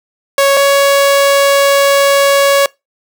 sawtooth tone pair in turn, 554.4 / 558.6 Hz, C#5 / C#5, 0 / +13 cents, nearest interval unison, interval 13 cents, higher second, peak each -3 dBFS, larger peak neither, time 0.38-0.57 / 0.57-2.66 s, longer second, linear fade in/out 2 ms, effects noise-tail reverb RT60 0.2 s tail -23 dB re dry

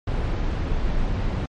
brown noise, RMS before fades -23 dBFS, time 0.07-1.46 s, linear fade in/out 5 ms, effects low-pass 4000 Hz 12 dB/octave + MP3 48 kbps

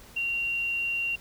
sine tone, 2760 Hz, F7, 21 cents flat, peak -26 dBFS, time 0.16-1.16 s, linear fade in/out 10 ms, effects added 50 Hz sine -58 dBFS peak until 1.2 s + pink hiss -51 dBFS RMS until 1.2 s

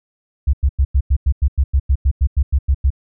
sine tone bursts, 68 Hz, C#2, 33 cents flat, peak -10 dBFS, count 16, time 0.47-2.904 s, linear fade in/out 10 ms, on 64 ms, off 94 ms, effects none

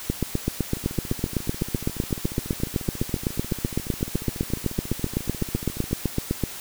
two click trains, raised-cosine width 3 ms, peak -21 / -9 dBFS, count 74 / 51, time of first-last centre 0.77-5.911 / 0.1-6.437 s, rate 14.2 / 7.89 Hz, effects white hiss -37 dBFS RMS until 6.6 s

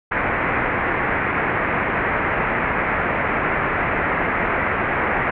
white low-pass noise, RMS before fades -21 dBFS, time 0.11-5.31 s, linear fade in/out 10 ms, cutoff 2200 Hz, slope 48 dB/octave, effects none

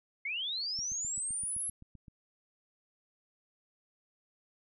sine linear sweep, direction up, 2093 to 11175 Hz, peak -33 dBFS, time 0.25-1.7 s, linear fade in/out 5 ms
click train, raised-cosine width 5 ms, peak -39 dBFS, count 11, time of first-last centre 0.79-2.082 s, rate 7.74 Hz
effects none

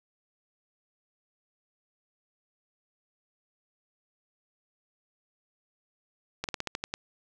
slowing click train, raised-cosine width 0.2 ms, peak -14 dBFS, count 8, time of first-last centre 6.44-6.939 s, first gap 48 ms, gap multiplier 1.13, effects none

